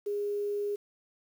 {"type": "tone with quantisation", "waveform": "sine", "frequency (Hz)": 410, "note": "G#4", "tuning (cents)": -22, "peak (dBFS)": -29, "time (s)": [0.06, 0.76], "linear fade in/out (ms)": 10, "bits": 9, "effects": []}